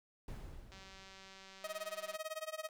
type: noise with exponential decay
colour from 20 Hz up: brown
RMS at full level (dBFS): -44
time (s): 0.28-1.71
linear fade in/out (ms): 2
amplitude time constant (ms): 310
type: click train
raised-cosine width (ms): 0.2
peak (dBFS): -38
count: 277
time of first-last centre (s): 0.72-2.157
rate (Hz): 192
type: tone with tremolo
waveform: sawtooth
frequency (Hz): 630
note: D#5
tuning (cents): +21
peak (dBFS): -34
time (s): 1.64-2.69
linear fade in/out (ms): 2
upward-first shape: sine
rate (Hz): 18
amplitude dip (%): 95
effects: none